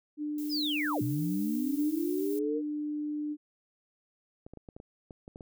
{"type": "tone", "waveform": "sine", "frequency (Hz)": 298.4, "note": "D4", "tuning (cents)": 28, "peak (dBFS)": -31, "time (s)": [0.17, 3.37], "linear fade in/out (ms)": 50}
{"type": "noise", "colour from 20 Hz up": "violet", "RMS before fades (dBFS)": -46, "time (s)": [0.38, 2.39], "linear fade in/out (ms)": 2}
{"type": "linear two-way sweep", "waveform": "sine", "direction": "down then up", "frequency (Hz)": [5280, 116.54, 471.3], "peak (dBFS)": -30, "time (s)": [0.49, 2.62], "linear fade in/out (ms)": 50, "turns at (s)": 1.02}
{"type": "clicks", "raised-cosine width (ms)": 2, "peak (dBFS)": -32, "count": 10, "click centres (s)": [4.465, 4.536, 4.573, 4.688, 4.765, 4.801, 5.108, 5.279, 5.359, 5.408]}
{"effects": []}